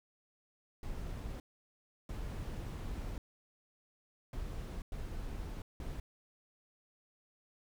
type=noise bursts at uneven times; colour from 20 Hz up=brown; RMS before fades=-41 dBFS; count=5; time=0.83-1.4 / 2.09-3.18 / 4.33-4.82 / 4.92-5.62 / 5.8-6 s; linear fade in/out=2 ms; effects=none